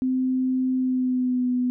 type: tone with pitch glide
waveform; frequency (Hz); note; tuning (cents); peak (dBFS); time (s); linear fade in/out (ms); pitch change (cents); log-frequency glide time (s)
sine; 257.9 to 249.1; C4 to B3; -25 to +15; -20; 0.02-1.7; 0; -60; 0.76-1.51
effects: none